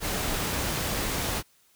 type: noise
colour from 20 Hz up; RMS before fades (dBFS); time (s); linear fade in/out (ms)
pink; -29; 0-1.43; 50
effects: white hiss -63 dBFS RMS until 1.75 s